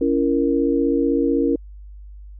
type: chord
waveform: sine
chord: A# diminished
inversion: first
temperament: just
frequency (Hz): 279.7 / 335.6 / 466.2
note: C#4 / E4 / A#4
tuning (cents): +16 / +31 / 0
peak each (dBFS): -19 / -21 / -21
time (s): 0.01-1.56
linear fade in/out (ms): 5
effects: added 50 Hz sine -36 dBFS peak until 2.39 s